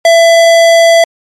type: tone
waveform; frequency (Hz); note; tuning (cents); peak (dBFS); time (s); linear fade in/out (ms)
square; 668; E5; +23; -3; 0.05-1.04; 2
effects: low-pass 8000 Hz 12 dB/octave + MP3 64 kbps